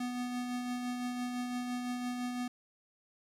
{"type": "tone with tremolo", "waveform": "square", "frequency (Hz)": 246.7, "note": "B3", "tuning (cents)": -2, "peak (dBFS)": -34, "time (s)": [0, 2.48], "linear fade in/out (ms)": 5, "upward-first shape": "sine", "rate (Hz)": 5.9, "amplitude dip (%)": 30, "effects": ["low-pass 11000 Hz 12 dB/octave", "10-bit"]}